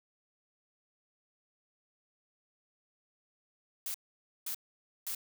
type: noise bursts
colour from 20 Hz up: blue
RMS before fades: -37 dBFS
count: 3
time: 3.86-5.149 s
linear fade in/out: 2 ms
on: 83 ms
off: 520 ms
effects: none